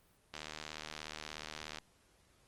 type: click train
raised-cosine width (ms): 0.2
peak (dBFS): -25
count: 112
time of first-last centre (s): 0.34-1.785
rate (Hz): 76.8
effects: pink hiss -69 dBFS RMS until 2.47 s + Opus 32 kbps